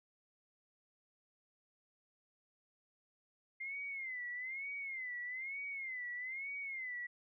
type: tone with vibrato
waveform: sine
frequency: 2093 Hz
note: C7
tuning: in tune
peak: -40 dBFS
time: 3.6-7.07 s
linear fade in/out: 10 ms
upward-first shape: sine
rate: 1.1 Hz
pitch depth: 130 cents each way
effects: none